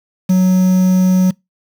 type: tone with quantisation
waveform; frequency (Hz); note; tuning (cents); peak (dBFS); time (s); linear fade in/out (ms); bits
triangle; 185; F#3; 0; -6; 0.29-1.31; 10; 5
effects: noise-tail reverb RT60 0.2 s tail -25 dB re dry